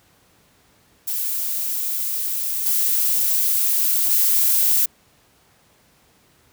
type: noise with level steps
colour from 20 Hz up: violet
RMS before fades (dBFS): -24 / -19 / -17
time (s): 1.07-4.86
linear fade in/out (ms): 10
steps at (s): 2.66 / 4.11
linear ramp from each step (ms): 2
effects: pink hiss -57 dBFS RMS until 6.52 s + high-pass 60 Hz 12 dB/octave